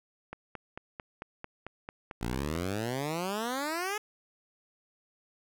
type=click train; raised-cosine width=0.5 ms; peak=-24 dBFS; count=11; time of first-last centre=0.33-2.557 s; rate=4.49 Hz
type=exponential sweep; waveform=10% pulse; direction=up; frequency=55 to 432.6 Hz; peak=-23 dBFS; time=2.21-3.98 s; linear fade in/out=5 ms
effects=none